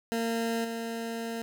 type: tone with level steps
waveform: 20% pulse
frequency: 229.2 Hz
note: A#3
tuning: 29 cents flat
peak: -23 / -28 dBFS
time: 0.12-1.42 s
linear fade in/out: 0 ms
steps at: 0.64 s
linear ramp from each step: 10 ms
effects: none